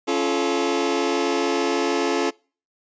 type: chord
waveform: sawtooth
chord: Db augmented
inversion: none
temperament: just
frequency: 277.2 / 346.5 / 433.1 Hz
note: Db4 / F4 / A4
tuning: 0 / -14 / -27 cents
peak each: -21 / -20 / -20 dBFS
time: 0.07-2.31 s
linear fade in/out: 20 ms
effects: noise-tail reverb RT60 0.4 s tail -26 dB re dry + resampled to 16000 Hz